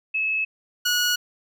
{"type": "tone pair in turn", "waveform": ["sine", "15% pulse"], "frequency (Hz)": [2591, 1456.7], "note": ["E7", "F#6"], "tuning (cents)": [-30, -27], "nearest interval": "minor seventh", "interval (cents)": 997, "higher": "first", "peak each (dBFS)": [-21, -13], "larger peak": "second", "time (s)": [[0.14, 0.45], [0.85, 1.16]], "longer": "neither", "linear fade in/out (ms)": 10, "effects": []}